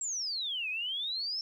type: exponential two-way sweep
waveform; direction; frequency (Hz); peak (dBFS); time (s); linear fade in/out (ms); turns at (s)
sine; down then up; 7710 to 2453 to 5430; -32; 0.01-1.41; 2; 0.69
effects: 11-bit